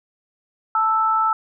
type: tone pair together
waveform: sine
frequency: 881.4 / 1318.5 Hz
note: A5 / E6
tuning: +3 / 0 cents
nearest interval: perfect fifth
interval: 697 cents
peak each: -21 / -17 dBFS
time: 0.75-1.33 s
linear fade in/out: 2 ms
effects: none